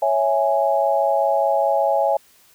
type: chord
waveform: sine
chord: C# minor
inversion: none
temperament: equal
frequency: 554.4 / 659.3 / 830.6 Hz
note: C#5 / E5 / G#5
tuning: 0 / 0 / 0 cents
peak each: -20 dBFS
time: 0.02-2.17 s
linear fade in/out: 5 ms
effects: white hiss -54 dBFS RMS until 2.54 s